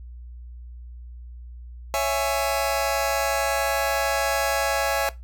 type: chord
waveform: sawtooth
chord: C# minor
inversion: none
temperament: just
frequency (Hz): 554.4 / 665.2 / 831.5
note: C#5 / E5 / G#5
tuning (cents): 0 / +16 / +2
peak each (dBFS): -22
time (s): 1.94-5.09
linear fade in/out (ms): 0
effects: noise-tail reverb RT60 0.2 s tail -18 dB re dry + added 60 Hz sine -37 dBFS peak until 5.23 s